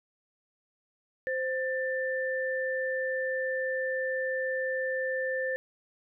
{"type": "tone pair together", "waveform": "sine", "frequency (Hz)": [520.6, 1777], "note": ["C5", "A6"], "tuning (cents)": [-9, 17], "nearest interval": "octave + major sixth", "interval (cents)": 2126, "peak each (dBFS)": [-30, -32], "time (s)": [1.27, 5.56], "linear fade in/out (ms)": 0, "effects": []}